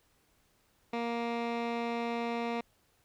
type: tone with low-pass filter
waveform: 15% pulse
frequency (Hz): 234.4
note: A#3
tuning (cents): +10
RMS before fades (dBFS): -34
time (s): 0.93-2.61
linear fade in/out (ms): 5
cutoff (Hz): 3000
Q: 0.98
effects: pink hiss -70 dBFS RMS until 3.04 s